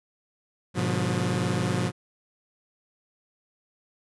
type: chord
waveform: sawtooth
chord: G# diminished seventh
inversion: none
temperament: just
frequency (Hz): 103.83 / 124.59 / 149.51 / 179.41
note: G#2 / B2 / D3 / F3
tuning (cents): 0 / +16 / +31 / +47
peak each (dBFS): -26 / -25 / -29 / -24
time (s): 0.74-1.92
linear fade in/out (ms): 50
effects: resampled to 24000 Hz